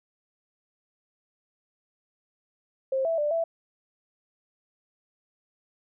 sine tone with pitch steps, 531 / 659 / 592 / 663 Hz, C5 / E5 / D5 / E5, +25 / -1 / +14 / +10 cents, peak -23 dBFS, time 2.92-3.44 s, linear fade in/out 5 ms, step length 130 ms, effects none

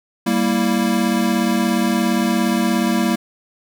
square chord, E diminished, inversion first, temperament equal, 196 / 233.1 / 329.6 Hz, G3 / Bb3 / E4, 0 / 0 / 0 cents, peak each -21 / -19 / -23 dBFS, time 0.26-3.16 s, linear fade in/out 10 ms, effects none

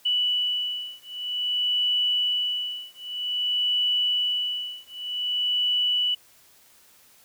sine beating tone pair, 2960 / 2960.52 Hz, F#7 / F#7, 0 / 0 cents, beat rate 0.52 Hz, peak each -26 dBFS, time 0.05-6.15 s, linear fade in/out 10 ms, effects white hiss -56 dBFS RMS until 7.24 s

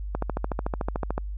click train, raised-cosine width 1 ms, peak -13 dBFS, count 15, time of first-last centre 0.15-1.179 s, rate 13.6 Hz, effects added 50 Hz sine -30 dBFS peak until 1.37 s

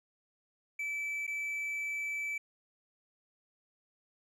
triangle tone with dropouts, 2312 Hz, D7, 28 cents flat, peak -32 dBFS, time 0.79-2.38 s, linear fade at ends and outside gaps 5 ms, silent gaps 1.268-1.276 s, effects none

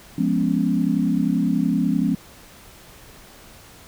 sine chord, C# dominant seventh, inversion first, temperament equal, 174.61 / 207.7 / 246.9 / 277.2 Hz, E#3 / G#3 / B3 / C#4, 0 / 0 / 0 / 0 cents, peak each -23 dBFS, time 0.18-2.15 s, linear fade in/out 5 ms, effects pink hiss -46 dBFS RMS until 3.87 s

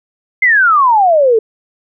sine exponential sweep, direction down, 2119 to 426.8 Hz, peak -6 dBFS, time 0.42-1.39 s, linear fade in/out 5 ms, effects none

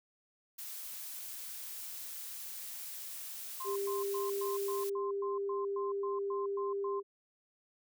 blue noise, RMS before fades -44 dBFS, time 0.58-4.9 s, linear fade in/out 10 ms
sine tone bursts, 1046.5 Hz, C6, in tune, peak -39 dBFS, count 13, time 3.6-7 s, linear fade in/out 5 ms, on 160 ms, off 110 ms
sine tone, 398.3 Hz, G4, 28 cents sharp, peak -33 dBFS, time 3.64-7.03 s, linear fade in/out 50 ms
effects none

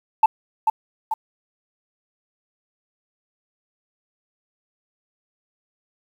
sine tone with echo, 880 Hz, A5, in tune, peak -7 dBFS, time 0.23-0.26 s, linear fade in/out 5 ms, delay 440 ms, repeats 2, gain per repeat -6 dB, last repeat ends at 1.14 s, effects tanh soft clip ceiling -7 dBFS + 8-bit

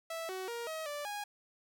sawtooth tone with pitch steps, 657 / 375 / 470.3 / 636 / 585 / 824 Hz, E5 / F#4 / A#4 / D#5 / D5 / G#5, -6 / +23 / +15 / +38 / -7 / -14 cents, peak -34 dBFS, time 0.1-1.24 s, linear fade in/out 5 ms, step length 190 ms, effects none

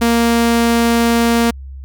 sawtooth tone, 233.1 Hz, A#3, in tune, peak -7 dBFS, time 0.01-1.51 s, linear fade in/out 10 ms, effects added 67 Hz sine -28 dBFS peak until 1.84 s

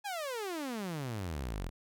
sawtooth exponential sweep, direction down, 850 to 39.65 Hz, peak -32 dBFS, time 0.04-1.7 s, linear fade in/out 20 ms, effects none

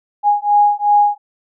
sine beating tone pair, 824 / 826.7 Hz, G#5 / G#5, -14 / -8 cents, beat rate 2.7 Hz, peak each -13 dBFS, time 0.23-1.18 s, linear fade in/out 50 ms, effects none

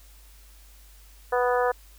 harmonic tone, 246.9 Hz, B3, in tune, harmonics 2 / 3 / 4 / 5 / 6 / 7, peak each -23 / -27 / -29 / -31 / -33 / -34 dBFS, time 1.32-1.72 s, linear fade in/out 10 ms, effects added 50 Hz sine -49 dBFS peak until 1.98 s + white hiss -56 dBFS RMS until 1.98 s

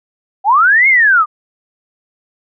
sine linear two-way sweep, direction up then down, 740 to 2192 to 1172 Hz, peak -6 dBFS, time 0.44-1.26 s, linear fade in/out 50 ms, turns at 0.88 s, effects none

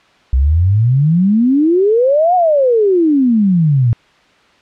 sine exponential two-way sweep, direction up then down, 61.74 to 743 to 112.6 Hz, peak -8 dBFS, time 0.33-3.93 s, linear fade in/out 0 ms, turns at 2.35 s, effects white hiss -49 dBFS RMS until 4.61 s + low-pass 3000 Hz 12 dB/octave

